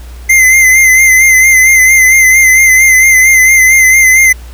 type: tone with vibrato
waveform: square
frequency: 2070 Hz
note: C7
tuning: 19 cents flat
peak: -3 dBFS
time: 0.29-4.33 s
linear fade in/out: 10 ms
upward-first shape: sine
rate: 4.4 Hz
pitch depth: 41 cents each way
effects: added 60 Hz sine -25 dBFS peak until 4.53 s + pink hiss -38 dBFS RMS until 4.53 s